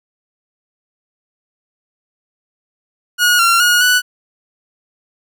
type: tone with pitch steps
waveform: sawtooth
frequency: 1447 / 1371 / 1443 / 1482 Hz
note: F#6 / F6 / F#6 / F#6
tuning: -39 / -32 / -44 / +2 cents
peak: -6 dBFS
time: 3.18-4.02 s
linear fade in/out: 50 ms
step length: 210 ms
effects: none